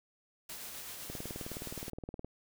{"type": "noise with tremolo", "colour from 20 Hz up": "white", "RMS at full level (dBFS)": -44, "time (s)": [0.49, 1.9], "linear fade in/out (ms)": 5, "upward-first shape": "sine", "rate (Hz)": 7.9, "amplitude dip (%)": 25}
{"type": "click train", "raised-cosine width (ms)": 2, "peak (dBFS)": -28, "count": 23, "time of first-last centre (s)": [1.1, 2.246], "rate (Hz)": 19.2}
{"effects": []}